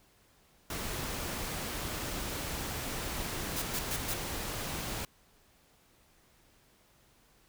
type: noise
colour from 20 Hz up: pink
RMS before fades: -37 dBFS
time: 0.7-5.05 s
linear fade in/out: 2 ms
type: noise bursts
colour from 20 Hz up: white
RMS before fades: -35 dBFS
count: 4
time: 3.56-4.142 s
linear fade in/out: 10 ms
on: 63 ms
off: 110 ms
effects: pink hiss -65 dBFS RMS until 7.48 s